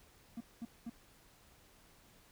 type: tone bursts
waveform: triangle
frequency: 232.5 Hz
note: A#3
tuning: 4 cents flat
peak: -38 dBFS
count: 3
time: 0.37-0.898 s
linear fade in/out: 5 ms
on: 36 ms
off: 210 ms
effects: pink hiss -64 dBFS RMS until 2.31 s